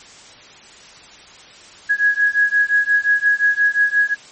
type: beating tone pair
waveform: sine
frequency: 1661.2 / 1666.9 Hz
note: G#6 / G#6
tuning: 0 / +6 cents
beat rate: 5.7 Hz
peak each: -16 / -16 dBFS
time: 1.89-4.15 s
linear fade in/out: 20 ms
effects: white hiss -42 dBFS RMS until 4.31 s + MP3 32 kbps